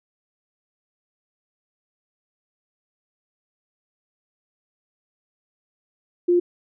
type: tone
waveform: sine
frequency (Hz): 351.5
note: F4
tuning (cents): +11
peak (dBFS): -14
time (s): 6.28-6.4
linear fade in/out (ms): 10
effects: none